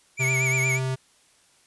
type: tone with vibrato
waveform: square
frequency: 2279 Hz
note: C#7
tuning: 47 cents sharp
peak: -23 dBFS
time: 0.17-0.8 s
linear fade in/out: 50 ms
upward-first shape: triangle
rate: 8.5 Hz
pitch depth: 95 cents each way
type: tone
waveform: square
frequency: 130.81 Hz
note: C3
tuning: in tune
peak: -25 dBFS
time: 0.19-0.96 s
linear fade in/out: 20 ms
effects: white hiss -60 dBFS RMS until 1.66 s + resampled to 24000 Hz